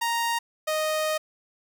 sawtooth tone pair in turn, 932.3 / 621.2 Hz, A#5 / D#5, 0 / -3 cents, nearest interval perfect fifth, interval 703 cents, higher first, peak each -20 dBFS, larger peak neither, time 0.01-0.39 / 0.67-1.18 s, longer second, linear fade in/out 10 ms, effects 10-bit

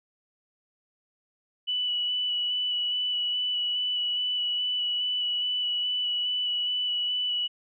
sine tone with vibrato, 2960 Hz, F#7, in tune, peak -25 dBFS, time 1.67-7.48 s, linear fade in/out 20 ms, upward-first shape square, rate 2.4 Hz, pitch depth 11 cents each way, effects none

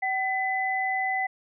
sine tone pair together, 763.6 / 2007 Hz, G5 / B6, -46 / +27 cents, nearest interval octave + perfect fourth, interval 1673 cents, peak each -27 dBFS, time 0.02-1.27 s, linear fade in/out 10 ms, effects none

